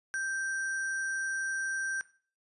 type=tone with sample-and-hold; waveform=sine; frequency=1568 Hz; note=G6; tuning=in tune; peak=-30 dBFS; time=0.14-2.01 s; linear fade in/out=0 ms; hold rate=7350 Hz; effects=noise-tail reverb RT60 0.4 s tail -17 dB re dry + resampled to 24000 Hz